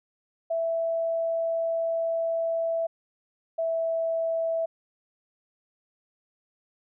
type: tone pair in turn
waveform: sine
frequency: 661 / 657.2 Hz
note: E5 / E5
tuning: +5 / -5 cents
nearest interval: unison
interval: 10 cents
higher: first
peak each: -24 dBFS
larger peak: neither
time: 0.5-2.87 / 3.58-4.66 s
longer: first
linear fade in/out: 10 ms
effects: none